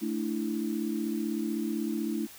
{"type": "chord", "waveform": "sine", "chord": "A suspended fourth", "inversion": "none", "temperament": "equal", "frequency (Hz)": [220, 293.7, 329.6], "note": ["A3", "D4", "E4"], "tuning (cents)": [0, 0, 0], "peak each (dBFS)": [-32, -34, -33], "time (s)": [0.01, 2.27], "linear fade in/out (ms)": 20, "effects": ["white hiss -49 dBFS RMS until 2.38 s"]}